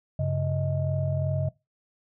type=tone cluster; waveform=sine; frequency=95.7 / 138.4 / 628 Hz; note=G2 / C#3 / D#5; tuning=-41 / -2 / +16 cents; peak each=-28 / -25 / -32 dBFS; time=0.19-1.49 s; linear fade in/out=5 ms; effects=noise-tail reverb RT60 0.2 s tail -19 dB re dry + tanh soft clip ceiling -15 dBFS